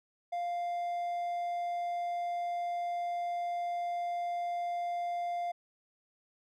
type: tone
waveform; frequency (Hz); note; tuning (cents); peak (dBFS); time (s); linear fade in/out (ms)
triangle; 698.5; F5; 0; -30; 0.32-5.52; 10
effects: none